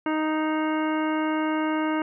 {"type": "harmonic tone", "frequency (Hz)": 311.1, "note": "D#4", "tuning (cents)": 0, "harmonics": [1, 2, 3, 4, 5, 6, 7, 9], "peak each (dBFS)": [-24, -32, -31, -34, -35, -43, -38, -42], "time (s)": [0.06, 2.02], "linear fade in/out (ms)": 2, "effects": []}